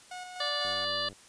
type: tone with tremolo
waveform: sawtooth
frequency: 728 Hz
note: F#5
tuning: 28 cents flat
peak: -35 dBFS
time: 0.11-0.85 s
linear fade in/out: 5 ms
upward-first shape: square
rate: 4 Hz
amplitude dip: 35%
type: harmonic tone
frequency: 585 Hz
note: D5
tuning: 7 cents flat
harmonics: 1 / 2 / 3 / 5 / 6 / 7 / 8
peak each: -37 / -37 / -37 / -37 / -37 / -37 / -37 dBFS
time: 0.4-1.09 s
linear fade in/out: 5 ms
type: click train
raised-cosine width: 2 ms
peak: -37 dBFS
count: 48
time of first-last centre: 0.65-1.129 s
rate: 98.1 Hz
effects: white hiss -55 dBFS RMS until 1.28 s + resampled to 22050 Hz